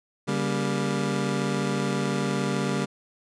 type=chord; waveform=25% pulse; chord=G diminished; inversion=second; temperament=just; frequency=141.12 / 196 / 235.2 Hz; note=Db3 / G3 / Bb3; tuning=+31 / 0 / +16 cents; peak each=-25 / -24 / -27 dBFS; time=0.27-2.86 s; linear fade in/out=20 ms; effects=resampled to 22050 Hz